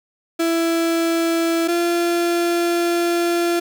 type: tone pair in turn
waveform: 35% pulse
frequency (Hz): 332.2 / 343.7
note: E4 / F4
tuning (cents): +13 / -28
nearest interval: minor second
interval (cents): 59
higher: second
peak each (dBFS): -15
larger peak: neither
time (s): 0.39-1.68 / 1.68-3.6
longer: second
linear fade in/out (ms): 10
effects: 9-bit